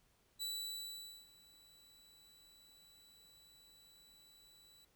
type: tone with ADSR envelope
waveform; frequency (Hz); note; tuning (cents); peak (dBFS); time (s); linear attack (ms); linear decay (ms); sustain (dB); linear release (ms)
sawtooth; 3951; B7; 0; -36; 0.39-4.85; 30; 840; -23; 6
effects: pink hiss -74 dBFS RMS until 4.95 s